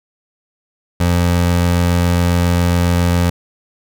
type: tone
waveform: 25% pulse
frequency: 87.31 Hz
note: F2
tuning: in tune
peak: -8 dBFS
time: 1-3.3 s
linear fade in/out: 5 ms
effects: none